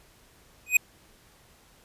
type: tone with exponential growth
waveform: square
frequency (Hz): 2500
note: D#7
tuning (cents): +8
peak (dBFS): -13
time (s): 0.66-0.77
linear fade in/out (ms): 5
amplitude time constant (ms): 22
effects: pink hiss -58 dBFS RMS until 1.84 s + resampled to 32000 Hz